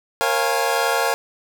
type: chord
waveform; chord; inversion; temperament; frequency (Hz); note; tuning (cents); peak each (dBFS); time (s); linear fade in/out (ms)
25% pulse; Bb minor seventh; none; equal with one note detuned; 466.2 / 543.6 / 698.5 / 830.6; Bb4 / Db5 / F5 / Ab5; 0 / -34 / 0 / 0; -20; 0.21-1.14; 0
effects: none